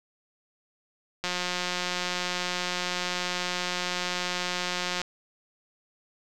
click train, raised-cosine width 0.2 ms, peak -12 dBFS, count 677, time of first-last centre 1.24-5.017 s, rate 179 Hz, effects none

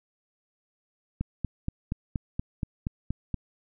click train, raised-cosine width 5 ms, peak -16 dBFS, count 10, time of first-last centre 1.21-3.343 s, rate 4.22 Hz, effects none

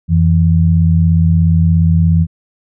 sine tone pair together, 87.81 / 164.81 Hz, F2 / E3, +10 / 0 cents, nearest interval major seventh, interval 1090 cents, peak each -10 dBFS, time 0.08-2.27 s, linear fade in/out 50 ms, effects none

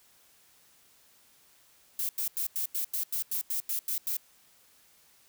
violet noise bursts, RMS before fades -31 dBFS, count 12, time 1.99-4.169 s, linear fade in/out 2 ms, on 100 ms, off 89 ms, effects white hiss -62 dBFS RMS until 5.28 s

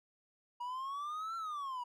triangle exponential two-way sweep, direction up then down, 958 to 1362 to 958 Hz, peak -36 dBFS, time 0.6-1.84 s, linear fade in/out 10 ms, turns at 1.36 s, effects none

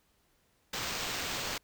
violet noise with sample-and-hold, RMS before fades -36 dBFS, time 0.73-1.58 s, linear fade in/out 5 ms, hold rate 11025 Hz, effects pink hiss -71 dBFS RMS until 1.63 s

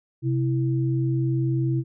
sine tone pair together, 130.8 / 329.6 Hz, C3 / E4, 0 / 0 cents, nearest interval octave + major third, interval 1600 cents, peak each -21 / -27 dBFS, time 0.22-1.84 s, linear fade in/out 50 ms, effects none

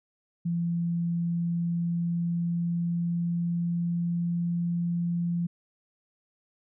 sine tone with pitch glide, 170.4 to 171.98 Hz, F3 to F3, -42 to -26 cents, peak -25 dBFS, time 0.45-5.47 s, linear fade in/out 10 ms, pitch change +16 cents, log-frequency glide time 1.22-4.6 s, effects none

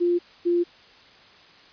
sine tone pair in turn, 349.2 / 347.4 Hz, F4 / F4, 0 / -9 cents, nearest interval unison, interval 9 cents, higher first, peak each -18 dBFS, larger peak neither, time 0-0.19 / 0.45-0.64 s, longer neither, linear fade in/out 20 ms, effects white hiss -51 dBFS RMS until 1.72 s + resampled to 11025 Hz

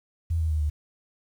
sine tone with pitch steps, 82.7 / 79.93 / 77.25 / 74.66 Hz, E2 / D#2 / D#2 / D2, +6 / +47 / -12 / +29 cents, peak -22 dBFS, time 0.3-0.7 s, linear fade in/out 10 ms, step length 100 ms, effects 9-bit

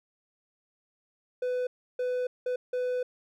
triangle tone bursts at uneven times, 499.6 Hz, B4, 20 cents sharp, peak -25 dBFS, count 4, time 1.42-1.67 / 1.99-2.27 / 2.46-2.56 / 2.73-3.03 s, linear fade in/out 5 ms, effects none

